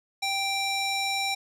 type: tone with band-pass filter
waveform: square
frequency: 784 Hz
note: G5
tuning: in tune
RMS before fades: -28 dBFS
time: 0.22-1.35 s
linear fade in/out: 10 ms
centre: 4100 Hz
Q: 0.87
effects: none